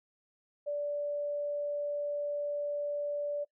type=tone; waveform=sine; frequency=582 Hz; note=D5; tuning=16 cents flat; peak=-31 dBFS; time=0.66-3.45 s; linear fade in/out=20 ms; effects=noise-tail reverb RT60 0.1 s tail -22 dB re dry